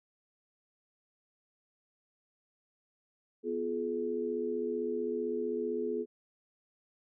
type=chord; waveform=sine; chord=F diminished; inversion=second; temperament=equal with one note detuned; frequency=246.9 / 349.2 / 424.8 Hz; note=Cb4 / F4 / Ab4; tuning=0 / 0 / +39 cents; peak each=-38 / -37 / -33 dBFS; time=3.43-6.06 s; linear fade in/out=50 ms; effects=none